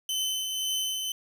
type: tone with tremolo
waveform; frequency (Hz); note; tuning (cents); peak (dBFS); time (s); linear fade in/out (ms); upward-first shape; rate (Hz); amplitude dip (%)
sawtooth; 3049; G7; -49; -23; 0.09-1.12; 2; triangle; 1.9; 40
effects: none